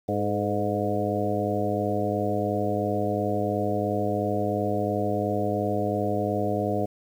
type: harmonic tone with a mistuned harmonic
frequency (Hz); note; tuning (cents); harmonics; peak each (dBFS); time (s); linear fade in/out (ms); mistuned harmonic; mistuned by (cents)
102.9; G#2; -16; 1 / 2 / 3 / 4 / 5 / 6 / 7; -31 / -31 / -31 / -31 / -31 / -31 / -31; 0.08-6.86; 10; 4; +51
effects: 9-bit